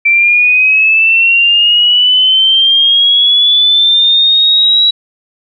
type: linear sweep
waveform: sine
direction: up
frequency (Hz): 2334 to 3900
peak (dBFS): -5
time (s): 0.05-4.91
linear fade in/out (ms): 10
effects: none